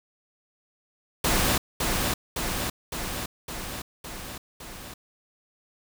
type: noise with echo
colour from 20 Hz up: pink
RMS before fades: -23 dBFS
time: 1.24-1.58 s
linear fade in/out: 5 ms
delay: 560 ms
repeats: 6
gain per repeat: -3 dB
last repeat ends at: 4.94 s
effects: none